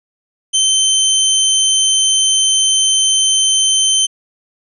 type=tone; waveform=20% pulse; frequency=3094 Hz; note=G7; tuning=23 cents flat; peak=-5 dBFS; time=0.53-4.07 s; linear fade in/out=20 ms; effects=resampled to 24000 Hz